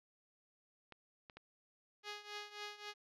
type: clicks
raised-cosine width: 0.3 ms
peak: -37 dBFS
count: 3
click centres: 0.923 / 1.298 / 1.37 s
type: tone with tremolo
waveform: 5% pulse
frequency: 415.3 Hz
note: G#4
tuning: in tune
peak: -31 dBFS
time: 2.03-2.94 s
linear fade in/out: 50 ms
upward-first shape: triangle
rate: 3.7 Hz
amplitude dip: 85%
effects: low-pass 6000 Hz 12 dB/octave